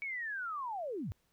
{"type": "linear sweep", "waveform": "sine", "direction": "down", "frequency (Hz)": [2272, 69.3], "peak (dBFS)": -36, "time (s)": [0.02, 1.12], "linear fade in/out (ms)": 0, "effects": ["pink hiss -75 dBFS RMS until 1.32 s"]}